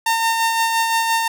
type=tone with tremolo; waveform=sawtooth; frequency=910 Hz; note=A#5; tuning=42 cents flat; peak=-11 dBFS; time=0.06-1.28 s; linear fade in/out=5 ms; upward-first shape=sine; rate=5.8 Hz; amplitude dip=35%; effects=none